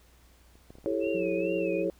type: clicks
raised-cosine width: 2 ms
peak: -43 / -33 / -38 / -37 / -37 / -38 / -43 / -38 dBFS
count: 8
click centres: 0.555 / 0.705 / 0.754 / 0.785 / 0.843 / 0.918 / 1.039 / 1.07 s
type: chord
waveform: sine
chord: A dominant seventh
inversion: second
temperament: just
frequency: 330 / 396 / 440 / 550 Hz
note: E4 / G4 / A4 / C#5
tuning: +2 / +18 / 0 / -14 cents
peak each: -31 / -33 / -33 / -31 dBFS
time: 0.86-1.9 s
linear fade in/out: 0 ms
type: tone with vibrato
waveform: sine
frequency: 2618 Hz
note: E7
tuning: 13 cents flat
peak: -39 dBFS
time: 1-1.85 s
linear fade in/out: 50 ms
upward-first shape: sine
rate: 2.3 Hz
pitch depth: 100 cents each way
type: tone with tremolo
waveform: sine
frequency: 179.9 Hz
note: F#3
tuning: 48 cents flat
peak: -36 dBFS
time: 1.14-1.9 s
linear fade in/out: 10 ms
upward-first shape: square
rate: 17 Hz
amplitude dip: 25%
effects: added 60 Hz sine -58 dBFS peak until 1.99 s + pink hiss -62 dBFS RMS until 1.99 s